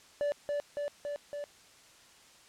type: tone with echo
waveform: triangle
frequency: 580 Hz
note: D5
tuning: 22 cents flat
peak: -26 dBFS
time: 0.21-0.32 s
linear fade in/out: 0 ms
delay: 280 ms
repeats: 4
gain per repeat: -2 dB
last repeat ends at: 1.44 s
effects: white hiss -58 dBFS RMS until 2.48 s + low-pass 8000 Hz 12 dB/octave